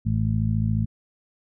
harmonic tone, 54.1 Hz, A1, 29 cents flat, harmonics 1 / 2 / 3 / 4, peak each -30 / -22 / -28 / -27 dBFS, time 0.05-0.86 s, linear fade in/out 20 ms, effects none

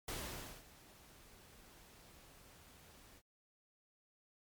pink noise with ADSR envelope, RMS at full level -42 dBFS, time 0.08-3.22 s, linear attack 3 ms, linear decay 550 ms, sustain -19 dB, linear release 46 ms, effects MP3 96 kbps

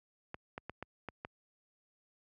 clicks, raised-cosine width 0.5 ms, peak -26 dBFS, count 6, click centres 0.344 / 0.579 / 0.696 / 0.826 / 1.087 / 1.249 s, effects high-pass 60 Hz 12 dB/octave

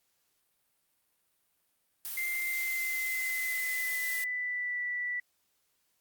blue noise, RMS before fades -38 dBFS, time 2.05-4.24 s, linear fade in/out 0 ms
sine tone with pitch glide, 2093 to 1964.2 Hz, C7 to B6, 0 to -10 cents, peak -31 dBFS, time 2.17-5.2 s, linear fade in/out 5 ms, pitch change -110 cents, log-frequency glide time 2.44-4.81 s
effects white hiss -75 dBFS RMS until 6 s + Opus 48 kbps

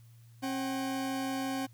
40% pulse tone pair together, 268.8 / 760.7 Hz, C4 / F#5, +47 / +48 cents, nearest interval octave + tritone, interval 1801 cents, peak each -32 / -38 dBFS, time 0.42-1.67 s, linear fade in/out 20 ms, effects added 116 Hz sine -53 dBFS peak until 1.73 s + white hiss -68 dBFS RMS until 1.73 s

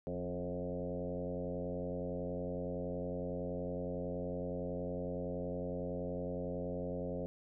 sine tone with frequency modulation, 349.2 Hz, F4, in tune, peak -36 dBFS, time 0.07-7.26 s, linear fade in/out 0 ms, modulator 90.8 Hz, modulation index 2.9, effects none

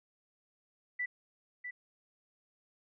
sine tone with echo, 1975.5 Hz, B6, in tune, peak -32 dBFS, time 0.99-1.06 s, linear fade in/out 10 ms, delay 650 ms, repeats 1, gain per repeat -7 dB, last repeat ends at 1.71 s, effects none

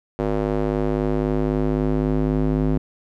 square tone with band-pass filter sweep, 51.91 Hz, G#1, in tune, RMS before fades -21 dBFS, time 0.19-2.78 s, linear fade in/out 0 ms, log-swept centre 450 to 250 Hz, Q 1.3, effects none

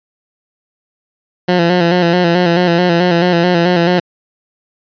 15% pulse tone with vibrato, 174.61 Hz, F3, in tune, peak -3 dBFS, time 1.48-4 s, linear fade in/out 10 ms, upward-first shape square, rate 4.6 Hz, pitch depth 49 cents each way, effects resampled to 11025 Hz

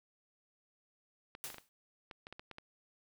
clicks, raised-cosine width 0.3 ms, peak -31 dBFS, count 10, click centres 1.351 / 1.502 / 1.544 / 1.583 / 2.112 / 2.269 / 2.326 / 2.395 / 2.513 / 2.584 s
white noise with exponential decay, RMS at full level -40 dBFS, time 1.44-1.69 s, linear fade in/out 0 ms, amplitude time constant 54 ms
effects none

